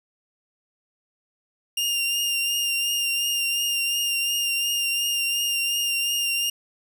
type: tone with vibrato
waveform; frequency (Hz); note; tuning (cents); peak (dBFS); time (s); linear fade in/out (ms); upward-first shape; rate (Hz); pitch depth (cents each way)
sawtooth; 2802; F7; +5; -19; 1.77-6.5; 5; triangle; 2.8; 28
effects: none